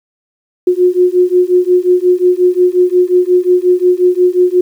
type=beating tone pair; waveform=sine; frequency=358.3 / 363.9 Hz; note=F4 / F#4; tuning=+44 / -29 cents; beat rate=5.6 Hz; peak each=-10 dBFS; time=0.67-4.61 s; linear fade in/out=5 ms; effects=7-bit